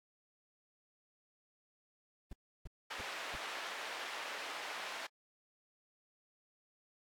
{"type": "noise bursts", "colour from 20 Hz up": "brown", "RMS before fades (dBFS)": -45, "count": 4, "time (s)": [2.31, 3.358], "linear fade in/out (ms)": 5, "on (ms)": 22, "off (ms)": 320}
{"type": "band-pass noise", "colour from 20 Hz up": "white", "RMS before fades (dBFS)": -44, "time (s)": [2.9, 5.07], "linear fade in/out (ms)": 10, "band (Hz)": [590, 2500], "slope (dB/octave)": 12}
{"effects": ["AAC 64 kbps"]}